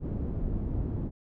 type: low-pass noise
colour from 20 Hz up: pink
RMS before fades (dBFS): -31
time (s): 0-1.11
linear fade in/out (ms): 50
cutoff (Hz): 270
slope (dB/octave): 12
effects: none